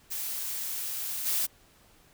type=noise with level steps; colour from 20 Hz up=blue; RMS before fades=-34 / -28 dBFS; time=0.1-1.47 s; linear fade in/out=20 ms; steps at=1.25 s; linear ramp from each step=20 ms; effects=pink hiss -60 dBFS RMS until 2.13 s